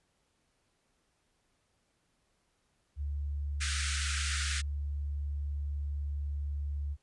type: tone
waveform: sine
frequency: 72 Hz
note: D2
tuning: 34 cents flat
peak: -32 dBFS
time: 2.96-6.97 s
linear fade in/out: 50 ms
type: band-pass noise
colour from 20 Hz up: pink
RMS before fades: -36 dBFS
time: 3.6-4.62 s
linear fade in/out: 20 ms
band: 1300 to 9700 Hz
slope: 96 dB/octave
effects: pink hiss -75 dBFS RMS until 7.02 s + resampled to 24000 Hz